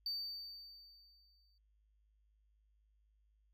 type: tone with exponential decay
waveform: triangle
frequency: 4598 Hz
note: D8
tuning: 37 cents flat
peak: -35 dBFS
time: 0.06-1.58 s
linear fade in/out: 2 ms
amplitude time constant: 330 ms
effects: added 52 Hz sine -70 dBFS peak until 3.53 s